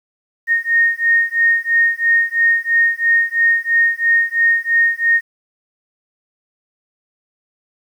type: beating tone pair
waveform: sine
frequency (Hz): 1848 / 1851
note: A#6 / A#6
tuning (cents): -16 / -13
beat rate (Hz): 3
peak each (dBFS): -15 / -15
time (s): 0.47-5.21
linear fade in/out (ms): 50
effects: 8-bit